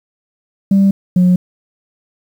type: tone pair in turn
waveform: sine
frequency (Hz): 196 / 180.62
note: G3 / F#3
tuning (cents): 0 / -41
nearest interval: minor second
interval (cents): 141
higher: first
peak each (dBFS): -5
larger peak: neither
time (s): 0.71-0.91 / 1.16-1.36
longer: neither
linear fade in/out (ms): 5
effects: tanh soft clip ceiling -5 dBFS + 7-bit